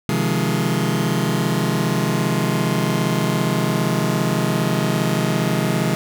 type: chord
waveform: sawtooth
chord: F minor seventh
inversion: second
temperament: just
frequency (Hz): 130.96 / 157.15 / 174.61 / 209.5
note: C3 / Eb3 / F3 / Ab3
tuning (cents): +2 / +18 / 0 / +15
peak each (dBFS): -19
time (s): 0.09-5.95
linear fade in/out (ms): 0
effects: none